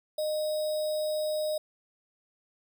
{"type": "tone with sample-and-hold", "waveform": "sine", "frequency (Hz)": 614, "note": "D#5", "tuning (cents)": -23, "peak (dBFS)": -27, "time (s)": [0.18, 1.58], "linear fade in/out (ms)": 5, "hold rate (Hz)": 4410, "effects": []}